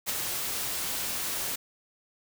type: noise with ADSR envelope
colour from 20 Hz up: white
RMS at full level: -28 dBFS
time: 0.06-1.56 s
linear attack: 33 ms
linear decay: 18 ms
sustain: -4 dB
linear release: 9 ms
effects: none